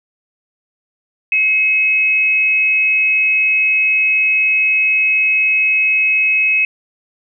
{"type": "tone pair together", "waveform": "sine", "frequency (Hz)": [2161, 2556], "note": ["C#7", "D#7"], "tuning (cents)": [-45, 46], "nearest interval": "minor third", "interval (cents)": 291, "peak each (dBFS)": [-22, -11], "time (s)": [1.32, 6.65], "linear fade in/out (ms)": 2, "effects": []}